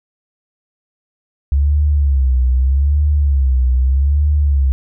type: tone with vibrato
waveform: sine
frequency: 68.3 Hz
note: C#2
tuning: 25 cents flat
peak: -10 dBFS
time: 1.52-4.72 s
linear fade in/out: 0 ms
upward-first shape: sine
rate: 0.81 Hz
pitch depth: 140 cents each way
effects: none